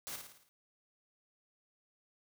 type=noise with echo; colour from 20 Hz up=white; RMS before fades=-43 dBFS; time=0.07-0.16 s; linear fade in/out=0 ms; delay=55 ms; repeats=6; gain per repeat=-5 dB; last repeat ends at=0.49 s; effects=none